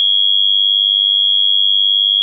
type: tone with amplitude modulation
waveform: sine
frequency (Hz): 3300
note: G#7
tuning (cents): -12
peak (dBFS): -6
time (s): 0-2.22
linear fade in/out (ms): 0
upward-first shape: sine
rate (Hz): 99.2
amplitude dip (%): 85
effects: none